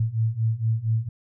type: beating tone pair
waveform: sine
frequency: 109.9 / 114.2 Hz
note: A2 / A#2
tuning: -2 / -35 cents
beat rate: 4.3 Hz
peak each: -25 / -23 dBFS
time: 0-1.09 s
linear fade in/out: 5 ms
effects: none